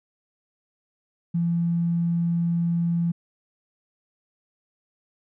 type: tone with tanh clipping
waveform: triangle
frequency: 170 Hz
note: F3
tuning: 46 cents flat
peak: -20 dBFS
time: 1.34-3.12 s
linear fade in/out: 10 ms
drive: 3 dB
effects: none